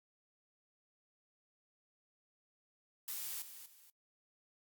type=noise with echo; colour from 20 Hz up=blue; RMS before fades=-42 dBFS; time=3.08-3.42 s; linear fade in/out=2 ms; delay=240 ms; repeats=2; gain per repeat=-10 dB; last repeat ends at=3.9 s; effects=noise-tail reverb RT60 0.1 s tail -21 dB re dry + Opus 48 kbps